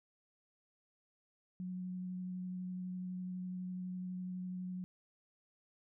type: tone with vibrato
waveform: sine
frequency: 182.7 Hz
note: F#3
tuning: 22 cents flat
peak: -39 dBFS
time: 1.6-4.84 s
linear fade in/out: 0 ms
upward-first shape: triangle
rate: 12 Hz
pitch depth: 12 cents each way
effects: none